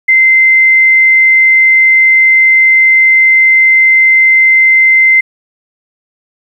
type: tone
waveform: sine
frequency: 2075 Hz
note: C7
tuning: 15 cents flat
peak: -3 dBFS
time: 0.08-5.21 s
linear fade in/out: 10 ms
effects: 7-bit